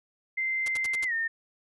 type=tone with pitch glide; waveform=sine; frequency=2081 to 1822.1 Hz; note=C7 to A#6; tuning=-10 to -40 cents; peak=-26 dBFS; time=0.37-1.28 s; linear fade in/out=10 ms; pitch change=-230 cents; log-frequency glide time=1.05-1.13 s
type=noise bursts; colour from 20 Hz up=white; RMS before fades=-36 dBFS; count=5; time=0.66-1.045 s; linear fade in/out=2 ms; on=21 ms; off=70 ms
effects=resampled to 24000 Hz